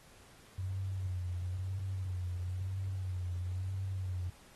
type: tone with vibrato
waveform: sine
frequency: 92.5 Hz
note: F#2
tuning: in tune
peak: -34 dBFS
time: 0.58-4.3 s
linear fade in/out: 5 ms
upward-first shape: sine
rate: 1 Hz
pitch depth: 64 cents each way
effects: pink hiss -60 dBFS RMS until 4.55 s + AAC 32 kbps